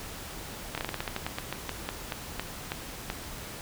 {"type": "slowing click train", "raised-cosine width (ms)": 0.3, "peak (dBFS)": -15, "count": 18, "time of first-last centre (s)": [0.75, 3.101], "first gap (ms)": 27, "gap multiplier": 1.18, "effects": ["pink hiss -41 dBFS RMS until 3.61 s"]}